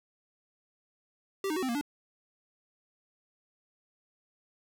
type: tone with pitch steps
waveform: square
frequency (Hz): 390.6 / 308.8 / 373 / 260.2 / 234.8 / 290.8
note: G4 / D#4 / F#4 / C4 / A#3 / D4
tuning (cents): -6 / -13 / +14 / -9 / +13 / -17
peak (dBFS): -30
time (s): 1.44-1.812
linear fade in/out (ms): 2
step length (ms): 62
effects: none